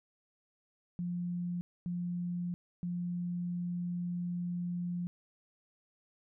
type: tone bursts at uneven times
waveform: sine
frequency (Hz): 175.7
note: F3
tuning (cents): +11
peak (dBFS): -33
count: 3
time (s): 0.99-1.61 / 1.86-2.54 / 2.83-5.07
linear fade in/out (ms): 0
effects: none